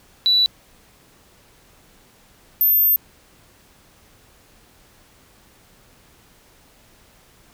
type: tone pair in turn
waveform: sine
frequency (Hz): 3951 / 13351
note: B7 / G#9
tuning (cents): 0 / +8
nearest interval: octave + major sixth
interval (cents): 2108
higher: second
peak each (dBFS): -12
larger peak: neither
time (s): 0.26-0.46 / 2.61-2.96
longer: second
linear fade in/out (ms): 0
effects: tanh soft clip ceiling -8 dBFS + pink hiss -53 dBFS RMS until 7.53 s